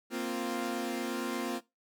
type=chord; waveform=sawtooth; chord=Bb suspended second; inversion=none; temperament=equal; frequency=233.1 / 261.6 / 349.2 Hz; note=Bb3 / C4 / F4; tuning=0 / 0 / 0 cents; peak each=-33 dBFS; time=0.1-1.61 s; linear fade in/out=50 ms; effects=noise-tail reverb RT60 0.2 s tail -18 dB re dry